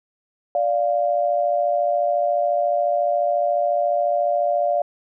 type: tone pair together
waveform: sine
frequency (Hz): 584.3 / 698.5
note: D5 / F5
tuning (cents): -9 / 0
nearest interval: minor third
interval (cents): 309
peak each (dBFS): -20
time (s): 0.55-4.82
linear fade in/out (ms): 2
effects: none